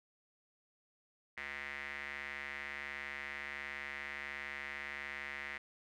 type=tone with band-pass filter; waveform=square; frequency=70.7 Hz; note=C#2; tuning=35 cents sharp; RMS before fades=-44 dBFS; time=1.37-5.58 s; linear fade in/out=5 ms; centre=2000 Hz; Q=5.7; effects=none